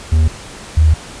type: tone pair in turn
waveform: triangle / sine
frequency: 78.9 / 78.08 Hz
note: D#2 / D#2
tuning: +25 / +7 cents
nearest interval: unison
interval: 18 cents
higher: first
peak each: -6 dBFS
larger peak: neither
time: 0.12-0.28 / 0.77-0.94 s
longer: second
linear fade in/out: 5 ms
effects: pink hiss -33 dBFS RMS until 1.2 s + resampled to 22050 Hz